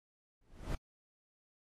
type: noise with exponential growth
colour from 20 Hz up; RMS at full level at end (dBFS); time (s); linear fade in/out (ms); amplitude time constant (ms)
brown; -32; 0.41-0.75; 5; 72
effects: AAC 32 kbps